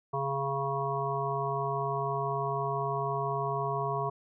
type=harmonic tone; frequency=138 Hz; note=C#3; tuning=7 cents flat; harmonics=1 / 3 / 5 / 7 / 8; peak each=-35 / -35 / -35 / -35 / -35 dBFS; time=0.13-4.1 s; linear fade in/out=10 ms; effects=none